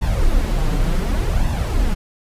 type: noise with flanger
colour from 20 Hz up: brown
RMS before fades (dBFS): -17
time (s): 0.01-1.95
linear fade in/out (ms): 20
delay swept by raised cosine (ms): 1.1 to 6.7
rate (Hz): 0.68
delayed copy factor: +0.65
effects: resampled to 32000 Hz